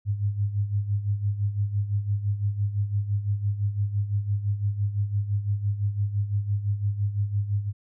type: tone with tremolo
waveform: sine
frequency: 102 Hz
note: G#2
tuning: 31 cents flat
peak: -20 dBFS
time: 0.05-7.73 s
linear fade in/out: 50 ms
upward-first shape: sine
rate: 5.9 Hz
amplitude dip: 70%
effects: none